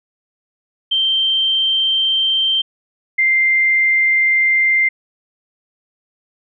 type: tone pair in turn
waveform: sine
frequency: 3136 / 2093 Hz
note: G7 / C7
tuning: 0 / 0 cents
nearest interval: perfect fifth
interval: 700 cents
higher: first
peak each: -13 / -11 dBFS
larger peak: second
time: 0.91-2.62 / 3.18-4.89 s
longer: neither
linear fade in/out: 10 ms
effects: none